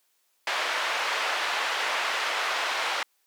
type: band-pass noise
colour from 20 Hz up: pink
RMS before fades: -28 dBFS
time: 0.47-3.03 s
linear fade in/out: 2 ms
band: 830 to 3300 Hz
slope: 12 dB/octave
effects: white hiss -70 dBFS RMS until 3.26 s + high-pass 400 Hz 12 dB/octave